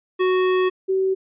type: tone pair in turn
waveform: square / sine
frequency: 370 / 381.1 Hz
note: F#4 / G4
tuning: 0 / -49 cents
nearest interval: minor second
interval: 51 cents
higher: second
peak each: -17 dBFS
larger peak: neither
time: 0.19-0.7 / 0.88-1.15 s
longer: first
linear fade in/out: 20 ms
effects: resampled to 8000 Hz